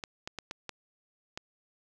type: clicks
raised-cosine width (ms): 0.2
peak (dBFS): -20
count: 6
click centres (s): 0.038 / 0.275 / 0.387 / 0.511 / 0.693 / 1.375
effects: none